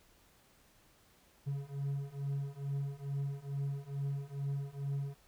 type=beating tone pair; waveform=triangle; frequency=138.59 / 140.89 Hz; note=C#3 / C#3; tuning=0 / +28 cents; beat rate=2.3 Hz; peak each=-37 / -36 dBFS; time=1.46-5.15 s; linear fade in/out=20 ms; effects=pink hiss -66 dBFS RMS until 5.27 s